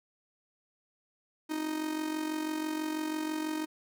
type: tone with amplitude modulation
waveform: 45% pulse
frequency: 311.1 Hz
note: D#4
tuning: in tune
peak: -29 dBFS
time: 1.49-3.66 s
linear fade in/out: 20 ms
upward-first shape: sine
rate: 46.1 Hz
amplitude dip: 60%
effects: none